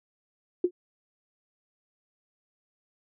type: tone with exponential decay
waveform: sine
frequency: 356.9 Hz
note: F4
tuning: 38 cents sharp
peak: -16 dBFS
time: 0.64-0.71 s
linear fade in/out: 5 ms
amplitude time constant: 15 ms
effects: none